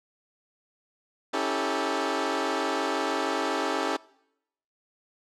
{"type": "chord", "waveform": "15% pulse", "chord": "A dominant seventh", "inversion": "first", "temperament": "equal with one note detuned", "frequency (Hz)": [277.2, 323.6, 392, 440], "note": ["C#4", "E4", "G4", "A4"], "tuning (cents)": [0, -32, 0, 0], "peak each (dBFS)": -25, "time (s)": [1.33, 3.97], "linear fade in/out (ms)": 10, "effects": ["noise-tail reverb RT60 0.8 s tail -23 dB re dry", "low-pass 6000 Hz 12 dB/octave"]}